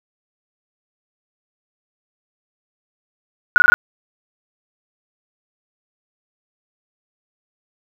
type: tone bursts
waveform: sine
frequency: 1456 Hz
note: F#6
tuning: 28 cents flat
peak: -4 dBFS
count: 5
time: 3.56-3.74 s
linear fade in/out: 0 ms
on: 20 ms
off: 20 ms
effects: none